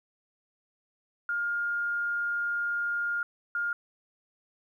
sine tone bursts at uneven times, 1413 Hz, F6, 20 cents sharp, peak -27 dBFS, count 2, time 1.29-3.23 / 3.55-3.73 s, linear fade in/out 2 ms, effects 11-bit

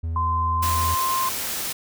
triangle tone, 82 Hz, E2, 9 cents flat, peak -22 dBFS, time 0.03-0.95 s, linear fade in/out 10 ms
sine tone with pitch glide, 1034 to 1048.4 Hz, C6 to C6, -21 to +3 cents, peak -21 dBFS, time 0.16-1.29 s, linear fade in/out 2 ms, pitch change +24 cents, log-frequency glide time 0.4-1.13 s
white noise, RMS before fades -28 dBFS, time 0.62-1.73 s, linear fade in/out 10 ms
effects none

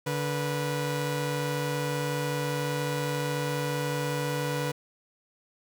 sawtooth tone pair together, 144.9 / 489.1 Hz, D3 / B4, -23 / -17 cents, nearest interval octave + major sixth, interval 2106 cents, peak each -26 / -27 dBFS, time 0.06-4.72 s, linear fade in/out 10 ms, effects none

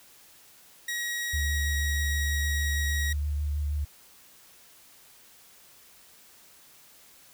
sawtooth tone, 1901 Hz, A#6, 33 cents sharp, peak -26 dBFS, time 0.88-3.13 s, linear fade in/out 5 ms
sine tone with vibrato, 73.42 Hz, D2, in tune, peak -26 dBFS, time 1.33-3.85 s, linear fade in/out 10 ms, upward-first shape sine, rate 6.3 Hz, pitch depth 21 cents each way
effects white hiss -55 dBFS RMS until 7.33 s

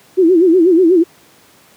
sine tone with vibrato, 349.2 Hz, F4, in tune, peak -6 dBFS, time 0.17-1.04 s, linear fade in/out 20 ms, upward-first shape sine, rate 8.2 Hz, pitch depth 150 cents each way, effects pink hiss -47 dBFS RMS until 1.76 s + high-pass 150 Hz 12 dB/octave

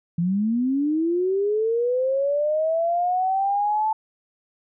sine linear sweep, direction up, 164.81 to 880 Hz, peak -19 dBFS, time 0.18-3.93 s, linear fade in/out 5 ms, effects none

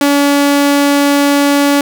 sawtooth tone, 284.6 Hz, C#4, 46 cents sharp, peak -4 dBFS, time 0.01-1.81 s, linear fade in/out 2 ms, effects none

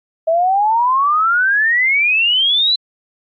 sine exponential sweep, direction up, 638 to 4063 Hz, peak -11 dBFS, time 0.27-2.76 s, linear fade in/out 10 ms, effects AAC 64 kbps

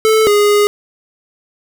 square tone pair in turn, 437.9 / 413.3 Hz, A4 / G#4, -8 / -8 cents, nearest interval minor second, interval 100 cents, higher first, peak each -9 dBFS, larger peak neither, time 0.05-0.27 / 0.27-0.67 s, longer second, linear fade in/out 0 ms, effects none

